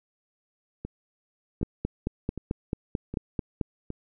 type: two click trains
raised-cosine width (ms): 3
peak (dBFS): -21 / -14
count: 5 / 10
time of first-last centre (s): 0.85-3.903 / 1.63-3.612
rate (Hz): 1.31 / 4.54
effects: none